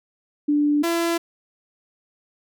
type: tone pair in turn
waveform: sine / sawtooth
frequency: 293.7 / 337.2 Hz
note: D4 / E4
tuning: 0 / +39 cents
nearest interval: major second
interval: 239 cents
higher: second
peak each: -16 dBFS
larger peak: neither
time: 0.48-0.83 / 0.83-1.18 s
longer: neither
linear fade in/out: 10 ms
effects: none

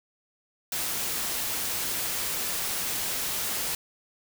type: noise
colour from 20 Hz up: white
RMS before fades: -30 dBFS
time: 0.72-3.75 s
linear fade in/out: 2 ms
effects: none

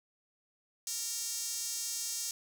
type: tone with high-pass filter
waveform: sawtooth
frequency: 462.7 Hz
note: A#4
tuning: 13 cents flat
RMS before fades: -37 dBFS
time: 0.87-2.31 s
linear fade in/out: 2 ms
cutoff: 6200 Hz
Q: 2.2
effects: none

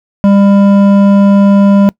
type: tone with hard clipping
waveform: sine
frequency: 199.6 Hz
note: G3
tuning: 32 cents sharp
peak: -5 dBFS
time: 0.24-1.89 s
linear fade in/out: 0 ms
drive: 10 dB
effects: noise-tail reverb RT60 0.1 s tail -24 dB re dry

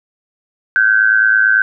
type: tone with amplitude modulation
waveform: sine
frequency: 1539 Hz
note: G6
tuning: 32 cents flat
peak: -5 dBFS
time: 0.76-1.62 s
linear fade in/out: 0 ms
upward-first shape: sine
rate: 109 Hz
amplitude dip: 75%
effects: none

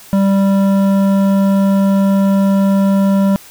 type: tone with hard clipping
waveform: triangle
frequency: 196 Hz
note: G3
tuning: in tune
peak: -11 dBFS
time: 0.13-3.36 s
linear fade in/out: 0 ms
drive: 15 dB
effects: white hiss -39 dBFS RMS until 3.5 s

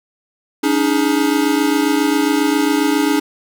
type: chord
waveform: square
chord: C# suspended second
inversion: none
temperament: equal with one note detuned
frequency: 283.7 / 311.1 / 415.3 Hz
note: C#4 / D#4 / G#4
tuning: +40 / 0 / 0 cents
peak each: -17 / -18 / -22 dBFS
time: 0.63-3.2 s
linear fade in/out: 10 ms
effects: none

